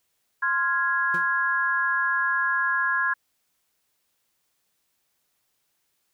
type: chord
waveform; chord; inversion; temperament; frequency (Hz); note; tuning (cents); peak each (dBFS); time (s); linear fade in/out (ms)
sine; F minor; second; equal; 1046.5 / 1396.9 / 1661.2; C6 / F6 / Ab6; 0 / 0 / 0; -27 / -28 / -23; 0.42-3.14; 10
type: tone with exponential decay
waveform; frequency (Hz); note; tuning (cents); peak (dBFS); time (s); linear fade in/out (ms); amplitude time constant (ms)
25% pulse; 174.5; F3; -1; -28; 1.14-1.3; 2; 33
effects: white hiss -73 dBFS RMS until 6.13 s